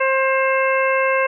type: harmonic tone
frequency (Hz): 531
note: C5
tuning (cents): +25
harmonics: 1 / 2 / 3 / 4 / 5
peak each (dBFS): -18 / -21 / -23 / -24 / -25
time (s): 0-1.27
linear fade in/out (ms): 10
effects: none